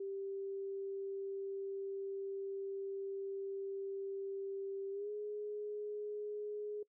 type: tone with pitch glide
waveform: sine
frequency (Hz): 392 to 417.7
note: G4 to G#4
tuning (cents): 0 to +10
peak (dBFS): -39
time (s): 0-6.83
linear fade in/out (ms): 5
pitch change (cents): +110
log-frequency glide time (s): 4.91-5.1
effects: noise-tail reverb RT60 0.1 s tail -21 dB re dry